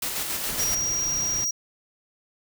white noise with tremolo, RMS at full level -28 dBFS, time 0.02-0.75 s, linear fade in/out 5 ms, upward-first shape square, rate 7.2 Hz, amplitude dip 30%
pink noise, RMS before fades -37 dBFS, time 0.46-1.45 s, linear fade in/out 10 ms
square tone, 5710 Hz, F8, 37 cents sharp, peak -24 dBFS, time 0.59-1.51 s, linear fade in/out 5 ms
effects none

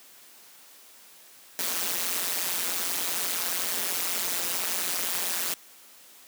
white noise with amplitude modulation, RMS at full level -25 dBFS, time 1.59-5.54 s, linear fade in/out 0 ms, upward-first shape sine, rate 177 Hz, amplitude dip 95%, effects white hiss -52 dBFS RMS until 6.27 s + high-pass 200 Hz 12 dB/octave

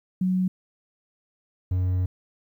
sine / triangle tone pair in turn, 184.9 / 91.49 Hz, F#3 / F#2, -1 / -19 cents, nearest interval octave, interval 1218 cents, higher first, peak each -20 / -19 dBFS, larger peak second, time 0.21-0.48 / 1.71-2.06 s, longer second, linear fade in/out 5 ms, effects 10-bit

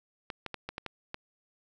clicks, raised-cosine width 0.3 ms, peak -20 dBFS, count 7, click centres 0.302 / 0.463 / 0.543 / 0.69 / 0.781 / 0.863 / 1.144 s, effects none

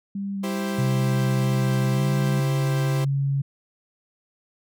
sine tone with vibrato, 197.1 Hz, G3, 10 cents sharp, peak -26 dBFS, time 0.15-2.4 s, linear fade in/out 5 ms, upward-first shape square, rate 2.4 Hz, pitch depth 10 cents each way
sawtooth chord, C major, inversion first, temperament equal, 329.6 / 392 / 523.3 Hz, E4 / G4 / C5, 0 / 0 / 0 cents, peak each -29 dBFS, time 0.43-3.05 s, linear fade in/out 10 ms
sine tone with pitch glide, 130 to 138.53 Hz, C3 to C#3, -11 to -1 cents, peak -20 dBFS, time 0.78-3.42 s, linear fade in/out 10 ms, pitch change +110 cents, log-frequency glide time 1.94-2.01 s
effects none

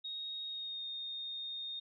sine tone with pitch glide, 3748 to 3684 Hz, A#7 to A#7, +9 to -21 cents, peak -39 dBFS, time 0.04-1.8 s, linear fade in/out 10 ms, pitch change -30 cents, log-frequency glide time 0.44-0.84 s, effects none

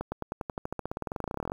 accelerating click train, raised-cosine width 1 ms, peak -18 dBFS, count 29, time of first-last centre 0.01-1.519 s, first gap 110 ms, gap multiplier 0.94, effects 8-bit

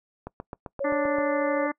click train, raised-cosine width 1 ms, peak -21 dBFS, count 8, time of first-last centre 0.27-1.185 s, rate 7.65 Hz
sine tone, 554.4 Hz, C#5, in tune, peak -25 dBFS, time 0.8-1.67 s, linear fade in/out 10 ms
harmonic tone, 293.7 Hz, D4, in tune, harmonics 1 / 2 / 3 / 4 / 5 / 6 / 7, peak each -28 / -32 / -34 / -33 / -39 / -36 / -36 dBFS, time 0.84-1.72 s, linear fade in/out 10 ms
effects noise-tail reverb RT60 0.1 s tail -24 dB re dry

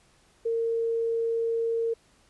sine tone, 458.5 Hz, A#4, 29 cents flat, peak -24 dBFS, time 0.45-1.94 s, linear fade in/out 10 ms, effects pink hiss -62 dBFS RMS until 2.29 s + resampled to 24000 Hz

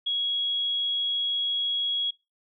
sine tone, 3322 Hz, G#7, in tune, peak -24 dBFS, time 0.06-2.11 s, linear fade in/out 10 ms, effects noise-tail reverb RT60 0.3 s tail -26 dB re dry

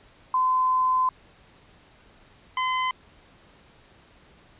sine / sawtooth tone pair in turn, 1025 / 1025 Hz, C6 / C6, -36 / -36 cents, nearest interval unison, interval 0 cents, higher neither, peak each -19 dBFS, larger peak neither, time 0.34-1.09 / 2.57-2.91 s, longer first, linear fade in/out 2 ms, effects pink hiss -55 dBFS RMS until 4.59 s + resampled to 8000 Hz

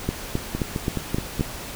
two click trains, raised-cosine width 3 ms, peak -9 / -12 dBFS, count 6 / 5, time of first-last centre 0.09-1.409 / 0.55-1.396 s, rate 3.79 / 4.73 Hz, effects pink hiss -35 dBFS RMS until 1.75 s

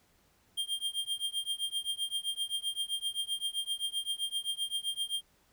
square tone with tremolo, 3200 Hz, G7, 35 cents sharp, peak -29 dBFS, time 0.57-5.22 s, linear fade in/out 10 ms, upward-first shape triangle, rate 7.7 Hz, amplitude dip 100%, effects pink hiss -68 dBFS RMS until 5.52 s

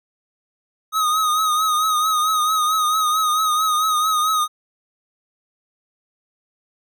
square tone with vibrato, 1254 Hz, D#6, 13 cents sharp, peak -17 dBFS, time 0.92-4.48 s, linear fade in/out 50 ms, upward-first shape triangle, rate 4.5 Hz, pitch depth 58 cents each way, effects none

